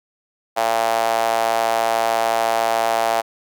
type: tone with high-pass filter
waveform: sawtooth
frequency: 113.9 Hz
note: A#2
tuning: 40 cents flat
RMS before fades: -19 dBFS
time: 0.56-3.22 s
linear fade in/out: 20 ms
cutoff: 710 Hz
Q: 4.4
effects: none